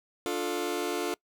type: chord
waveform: sawtooth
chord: D minor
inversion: none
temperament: just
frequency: 293.7 / 352.4 / 440.5 Hz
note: D4 / F4 / A4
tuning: 0 / +16 / +2 cents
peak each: -31 / -28 / -29 dBFS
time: 0.26-1.14 s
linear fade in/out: 0 ms
effects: noise-tail reverb RT60 0.1 s tail -24 dB re dry